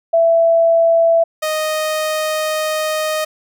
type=tone pair in turn; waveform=sine / sawtooth; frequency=665 / 621.2 Hz; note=E5 / D#5; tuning=+15 / -3 cents; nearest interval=minor second; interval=118 cents; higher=first; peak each=-9 / -13 dBFS; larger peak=first; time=0.13-1.24 / 1.42-3.25 s; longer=second; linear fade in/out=10 ms; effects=none